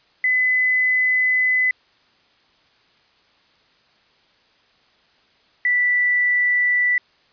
sine tone pair in turn, 2012 / 1970.6 Hz, B6 / B6, +32 / -4 cents, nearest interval unison, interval 36 cents, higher first, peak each -15 dBFS, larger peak neither, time 0.24-1.71 / 5.65-6.98 s, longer first, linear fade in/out 2 ms, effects white hiss -58 dBFS RMS until 7.32 s + resampled to 11025 Hz

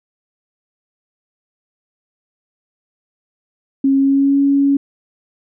sine tone with pitch glide, 272.1 to 279.1 Hz, C#4 to C#4, -32 to +12 cents, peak -10 dBFS, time 3.84-4.77 s, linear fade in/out 5 ms, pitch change +44 cents, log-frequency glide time 3.96-4.39 s, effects none

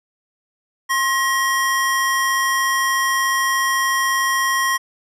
square tone pair together, 1066.3 / 1900 Hz, C6 / A#6, +32 / +33 cents, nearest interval minor seventh, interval 1001 cents, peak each -20 dBFS, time 0.89-4.78 s, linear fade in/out 20 ms, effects resampled to 32000 Hz

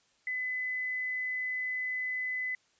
sine tone, 2012 Hz, B6, 32 cents sharp, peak -31 dBFS, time 0.27-2.55 s, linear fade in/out 2 ms, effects white hiss -69 dBFS RMS until 2.79 s + resampled to 16000 Hz

